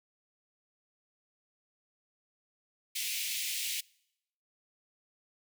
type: high-pass noise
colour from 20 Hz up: pink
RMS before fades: -35 dBFS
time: 2.95-3.81 s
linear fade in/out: 10 ms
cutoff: 2200 Hz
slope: 48 dB/octave
effects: noise-tail reverb RT60 0.8 s tail -25 dB re dry